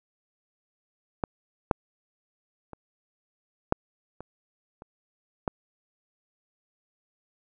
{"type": "clicks", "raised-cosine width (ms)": 1, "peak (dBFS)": [-12, -6, -26, -6, -25, -29, -12], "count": 7, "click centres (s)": [1.238, 1.712, 2.733, 3.724, 4.206, 4.821, 5.478], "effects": []}